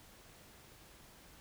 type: silence
effects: pink hiss -59 dBFS RMS until 1.4 s